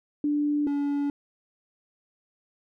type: tone pair in turn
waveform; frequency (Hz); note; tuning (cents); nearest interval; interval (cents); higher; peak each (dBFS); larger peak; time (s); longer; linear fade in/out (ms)
sine / triangle; 293.7 / 285.7; D4 / D4; 0 / -48; unison; 48; first; -22; neither; 0.24-0.67 / 0.67-1.1; neither; 2
effects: none